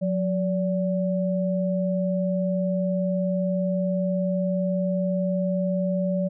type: tone pair together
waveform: sine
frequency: 181.6 / 576.5 Hz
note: F#3 / D5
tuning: -32 / -32 cents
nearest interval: octave + minor sixth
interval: 2000 cents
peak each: -23 / -26 dBFS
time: 0.01-6.29 s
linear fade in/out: 20 ms
effects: none